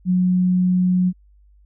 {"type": "tone", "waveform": "sine", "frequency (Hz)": 182, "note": "F#3", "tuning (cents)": -28, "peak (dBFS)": -14, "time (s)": [0.05, 1.13], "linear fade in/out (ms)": 50, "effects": ["added 50 Hz sine -49 dBFS peak until 1.65 s"]}